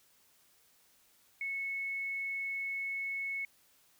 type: tone with frequency modulation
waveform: sine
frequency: 2200 Hz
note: C#7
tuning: 14 cents flat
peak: -34 dBFS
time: 1.41-3.45 s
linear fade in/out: 2 ms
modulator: 21 Hz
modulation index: 0.21
effects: white hiss -67 dBFS RMS until 3.99 s